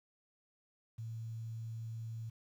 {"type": "tone with quantisation", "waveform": "sine", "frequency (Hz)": 113.2, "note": "A2", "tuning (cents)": 50, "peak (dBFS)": -40, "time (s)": [0.98, 2.3], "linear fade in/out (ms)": 10, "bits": 11, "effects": []}